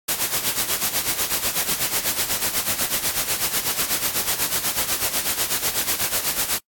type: noise with tremolo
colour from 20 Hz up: white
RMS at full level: -20 dBFS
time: 0.08-6.59 s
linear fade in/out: 10 ms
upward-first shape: sine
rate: 8.1 Hz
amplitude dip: 70%
effects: noise-tail reverb RT60 0.1 s tail -26 dB re dry + AAC 64 kbps